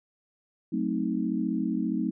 sine chord, F# diminished seventh, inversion none, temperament equal with one note detuned, 185 / 220 / 261.6 / 314.9 Hz, F#3 / A3 / C4 / Eb4, 0 / 0 / 0 / +21 cents, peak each -32 / -30 / -31 / -31 dBFS, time 0.72-2.11 s, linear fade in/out 10 ms, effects none

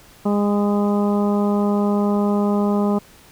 harmonic tone with a mistuned harmonic, 204.5 Hz, G#3, 26 cents flat, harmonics 1 / 2 / 3 / 4 / 5 / 6, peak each -17 / -23 / -27 / -29 / -31 / -33 dBFS, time 0.25-2.99 s, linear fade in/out 10 ms, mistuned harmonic 6, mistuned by +22 cents, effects pink hiss -48 dBFS RMS until 3.31 s

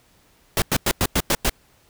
pink noise bursts, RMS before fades -19 dBFS, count 7, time 0.57-1.496 s, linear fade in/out 2 ms, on 50 ms, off 96 ms, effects pink hiss -58 dBFS RMS until 1.89 s

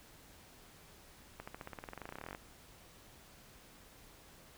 accelerating click train, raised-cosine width 0.5 ms, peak -29 dBFS, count 24, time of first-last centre 1.4-2.349 s, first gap 75 ms, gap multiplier 0.94, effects pink hiss -59 dBFS RMS until 4.57 s

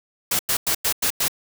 white noise bursts, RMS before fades -21 dBFS, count 6, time 0.31-1.282 s, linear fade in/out 5 ms, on 82 ms, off 96 ms, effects none

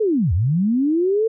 sine linear two-way sweep, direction down then up, 458 to 75.8 to 458 Hz, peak -15 dBFS, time 0-1.28 s, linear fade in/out 10 ms, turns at 0.33 s, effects none

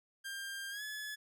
sawtooth tone with pitch glide, 1596 to 1710.6 Hz, G6 to A6, +31 to -49 cents, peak -37 dBFS, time 0.24-1.16 s, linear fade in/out 20 ms, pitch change +120 cents, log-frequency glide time 0.7-0.83 s, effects none

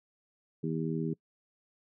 harmonic tone, 80.4 Hz, E2, 43 cents flat, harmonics 2 / 3 / 4 / 5, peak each -33 / -36 / -37 / -38 dBFS, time 0.63-1.14 s, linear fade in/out 10 ms, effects noise-tail reverb RT60 0.1 s tail -24 dB re dry

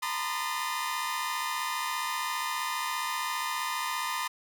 sawtooth tone cluster, 894 / 951 / 1026 / 1222 / 1769 Hz, A5 / A#5 / C6 / D#6 / A6, +27 / +34 / -34 / -32 / +9 cents, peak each -38 / -33 / -30 / -32 / -38 dBFS, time 0.02-4.28 s, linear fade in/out 10 ms, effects none

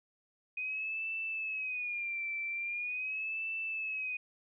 sine tone with vibrato, 2489 Hz, D#7, in tune, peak -34 dBFS, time 0.57-4.17 s, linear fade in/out 5 ms, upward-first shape sine, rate 0.42 Hz, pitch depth 110 cents each way, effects none

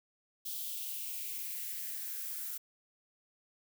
violet noise with high-pass filter sweep, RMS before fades -40 dBFS, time 0.45-2.58 s, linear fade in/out 10 ms, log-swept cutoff 3500 to 1300 Hz, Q 3.2, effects none

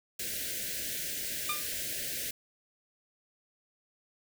white band-stop noise, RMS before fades -36 dBFS, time 0.19-2.31 s, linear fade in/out 5 ms, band 660 to 1500 Hz, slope 96 dB/octave
20% pulse tone with exponential decay, 1205 Hz, D6, 44 cents sharp, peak -23 dBFS, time 1.49-1.69 s, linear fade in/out 5 ms, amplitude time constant 42 ms
effects none

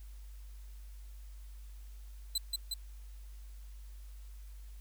sawtooth tone with echo, 4032 Hz, B7, 35 cents sharp, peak -27 dBFS, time 2.35-2.38 s, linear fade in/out 5 ms, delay 180 ms, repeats 2, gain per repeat -2 dB, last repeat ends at 2.74 s, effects added 50 Hz sine -46 dBFS peak until 4.8 s + white hiss -65 dBFS RMS until 4.8 s

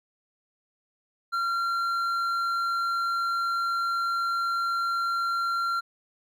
triangle tone with hard clipping, 1374 Hz, F6, 29 cents flat, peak -26 dBFS, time 1.32-5.81 s, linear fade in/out 20 ms, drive 9 dB, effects none

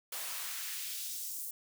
white noise with high-pass filter sweep, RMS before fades -40 dBFS, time 0.12-1.51 s, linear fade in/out 5 ms, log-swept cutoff 540 to 9800 Hz, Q 0.99, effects none

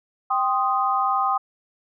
sine chord, C minor, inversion second, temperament equal, 784 / 1046.5 / 1244.5 Hz, G5 / C6 / Eb6, 0 / 0 / 0 cents, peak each -23 / -25 / -22 dBFS, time 0.3-1.38 s, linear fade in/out 10 ms, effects none

